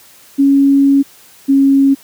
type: tone pair in turn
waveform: sine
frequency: 277.2 / 274.2 Hz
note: C#4 / C#4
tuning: 0 / -19 cents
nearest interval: unison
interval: 19 cents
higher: first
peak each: -6 dBFS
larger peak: neither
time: 0.38-1.03 / 1.48-1.95 s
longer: first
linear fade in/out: 20 ms
effects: white hiss -43 dBFS RMS until 2.03 s + high-pass 60 Hz 12 dB/octave